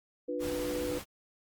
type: chord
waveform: sine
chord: B diminished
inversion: first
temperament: just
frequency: 296.3 / 355.6 / 493.9 Hz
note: D4 / F4 / B4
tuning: +15 / +31 / 0 cents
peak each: -37 / -39 / -34 dBFS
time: 0.28-0.99 s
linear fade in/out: 10 ms
type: noise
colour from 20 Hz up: pink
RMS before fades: -41 dBFS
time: 0.39-1.05 s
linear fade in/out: 50 ms
effects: Opus 32 kbps